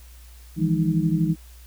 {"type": "tone cluster", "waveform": "sine", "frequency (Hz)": [158.5, 170.5, 204.3, 312.4], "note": ["D#3", "F3", "G#3", "D#4"], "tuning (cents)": [32, -41, -28, 7], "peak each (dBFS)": [-23, -22, -28, -26], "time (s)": [0.56, 1.36], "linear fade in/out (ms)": 50, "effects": ["added 60 Hz sine -43 dBFS peak until 1.66 s", "white hiss -53 dBFS RMS until 1.66 s"]}